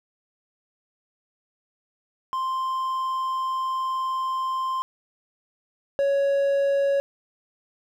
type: tone pair in turn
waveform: triangle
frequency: 1046.5 / 556.8 Hz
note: C6 / C#5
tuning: 0 / +8 cents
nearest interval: major seventh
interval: 1092 cents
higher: first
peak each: -22 / -17 dBFS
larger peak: second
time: 2.33-4.82 / 5.99-7 s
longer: first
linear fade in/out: 0 ms
effects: none